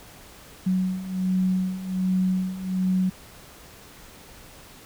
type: beating tone pair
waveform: sine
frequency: 185 / 186.3 Hz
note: F#3 / F#3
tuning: 0 / +12 cents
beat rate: 1.3 Hz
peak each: -27 / -23 dBFS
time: 0.66-3.1 s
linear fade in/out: 10 ms
effects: pink hiss -47 dBFS RMS until 4.85 s